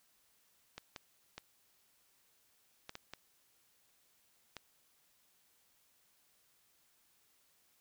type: clicks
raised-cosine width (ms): 0.2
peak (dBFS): -27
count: 7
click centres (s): 0.78 / 0.962 / 1.38 / 2.894 / 2.954 / 3.136 / 4.567
effects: white hiss -72 dBFS RMS until 7.8 s